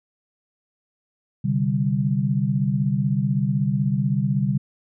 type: chord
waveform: sine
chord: C suspended second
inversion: none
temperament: equal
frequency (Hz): 130.81 / 146.83 / 196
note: C3 / D3 / G3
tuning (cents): 0 / 0 / 0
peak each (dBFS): -23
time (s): 1.44-4.58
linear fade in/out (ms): 10
effects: none